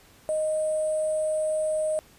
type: tone with sample-and-hold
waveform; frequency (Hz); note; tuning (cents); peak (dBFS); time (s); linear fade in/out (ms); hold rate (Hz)
sine; 622; D#5; -1; -23; 0.29-1.99; 0; 8820
effects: pink hiss -55 dBFS RMS until 2.18 s + resampled to 32000 Hz